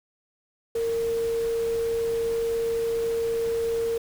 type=tone in noise; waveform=sine; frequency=460 Hz; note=A#4; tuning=23 cents flat; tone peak=-23 dBFS; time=0.75-3.98 s; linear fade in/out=5 ms; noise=pink; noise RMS=-41 dBFS; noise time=0.75-3.98 s; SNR=+15 dB; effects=none